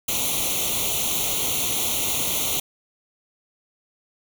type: noise with comb filter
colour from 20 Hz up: white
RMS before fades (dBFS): -24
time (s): 0.08-2.6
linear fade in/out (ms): 5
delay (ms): 0.3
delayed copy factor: +1
effects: none